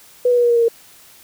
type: tone with pitch steps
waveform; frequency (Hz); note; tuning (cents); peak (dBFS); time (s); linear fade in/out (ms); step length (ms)
sine; 493.5 / 488.1 / 482.8 / 477.5 / 472.3 / 467.1 / 462.1; B4 / B4 / B4 / A#4 / A#4 / A#4 / A#4; -1 / -20 / -39 / +42 / +23 / +3 / -15; -11; 0.25-0.684; 5; 62
effects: white hiss -46 dBFS RMS until 1.23 s